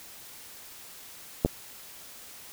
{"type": "clicks", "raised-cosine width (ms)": 2, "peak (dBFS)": [-7, -17], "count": 2, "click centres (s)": [1.449, 1.46], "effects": ["white hiss -47 dBFS RMS until 2.52 s"]}